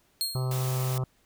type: tone with exponential decay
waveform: sawtooth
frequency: 4245 Hz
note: C8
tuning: 24 cents sharp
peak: -21 dBFS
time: 0.21-0.62 s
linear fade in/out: 0 ms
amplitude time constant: 87 ms
type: harmonic tone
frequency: 129 Hz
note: C3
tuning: 24 cents flat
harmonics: 1 / 3 / 4 / 5 / 6 / 7 / 8 / 9 / 10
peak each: -26 / -39 / -43 / -44 / -45 / -48 / -47 / -47 / -47 dBFS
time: 0.35-1.04 s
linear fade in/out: 2 ms
type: noise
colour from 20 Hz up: white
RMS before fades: -38 dBFS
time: 0.51-0.98 s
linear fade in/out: 2 ms
effects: pink hiss -66 dBFS RMS until 1.25 s